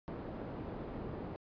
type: low-pass noise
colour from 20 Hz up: white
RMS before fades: -43 dBFS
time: 0.08-1.36 s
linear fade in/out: 0 ms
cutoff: 460 Hz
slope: 12 dB/octave
effects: resampled to 11025 Hz